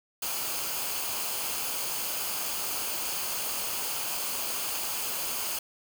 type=noise with comb filter; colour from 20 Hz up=white; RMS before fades=-32 dBFS; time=0.22-5.59 s; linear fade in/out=5 ms; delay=0.53 ms; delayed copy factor=-0.5; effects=none